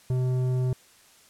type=tone with low-pass filter; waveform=square; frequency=127.4 Hz; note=C3; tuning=46 cents flat; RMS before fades=-25 dBFS; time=0.1-0.73 s; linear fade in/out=2 ms; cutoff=470 Hz; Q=0.6; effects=white hiss -56 dBFS RMS until 1.29 s + low-pass 11000 Hz 12 dB/octave